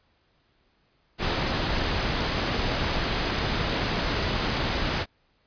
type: noise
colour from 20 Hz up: pink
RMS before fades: -26 dBFS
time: 1.18-5.06 s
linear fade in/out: 50 ms
effects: pink hiss -67 dBFS RMS until 5.46 s + resampled to 11025 Hz